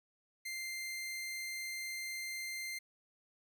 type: tone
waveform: sawtooth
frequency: 2092 Hz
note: C7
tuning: 1 cent flat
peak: -36 dBFS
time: 0.45-2.79 s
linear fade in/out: 10 ms
effects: none